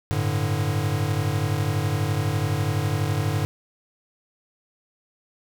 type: chord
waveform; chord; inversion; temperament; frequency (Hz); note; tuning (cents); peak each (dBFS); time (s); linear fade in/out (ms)
square; G suspended second; none; equal; 98 / 110 / 146.83; G2 / A2 / D3; 0 / 0 / 0; -27; 0.11-3.45; 0
effects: none